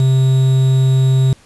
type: tone with quantisation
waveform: triangle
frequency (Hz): 131.6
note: C3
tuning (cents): +10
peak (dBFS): -7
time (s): 0-1.33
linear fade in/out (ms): 2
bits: 5
effects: pink hiss -48 dBFS RMS until 1.45 s + resampled to 24000 Hz

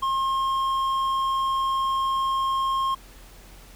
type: tone with hard clipping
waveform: triangle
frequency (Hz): 1070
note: C6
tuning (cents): +38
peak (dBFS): -23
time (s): 0.02-2.95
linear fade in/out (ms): 10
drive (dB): 9
effects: added 43 Hz sine -46 dBFS peak until 3.75 s + pink hiss -50 dBFS RMS until 3.75 s

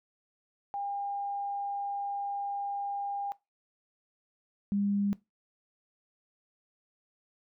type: tone pair in turn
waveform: sine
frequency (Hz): 804 / 201.6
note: G5 / G3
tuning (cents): +44 / +49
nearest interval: 2 octaves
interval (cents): 2395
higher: first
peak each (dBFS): -32 / -26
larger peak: second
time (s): 0.74-3.32 / 4.72-5.13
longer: first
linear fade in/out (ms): 0
effects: noise-tail reverb RT60 0.2 s tail -19 dB re dry

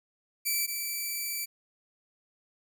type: tone pair in turn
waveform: 5% pulse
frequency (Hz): 2322 / 2322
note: D7 / D7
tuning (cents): -20 / -20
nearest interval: unison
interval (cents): 0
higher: neither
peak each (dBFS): -17 / -22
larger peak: first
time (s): 0.45-0.67 / 0.67-1.46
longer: second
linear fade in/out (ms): 20
effects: none

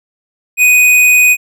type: tone with tanh clipping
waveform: sine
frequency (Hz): 2490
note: D#7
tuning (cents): +1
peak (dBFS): -6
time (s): 0.57-1.37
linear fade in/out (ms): 50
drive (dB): 18
effects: none

